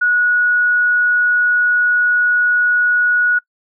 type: tone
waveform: sine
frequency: 1460 Hz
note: F#6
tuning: 24 cents flat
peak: -11 dBFS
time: 0.01-3.39 s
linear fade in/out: 10 ms
effects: noise-tail reverb RT60 0.1 s tail -24 dB re dry